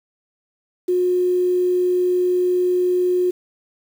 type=tone with quantisation; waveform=sine; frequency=361.1 Hz; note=F#4; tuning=42 cents flat; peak=-15 dBFS; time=0.88-3.31 s; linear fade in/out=10 ms; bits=7; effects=none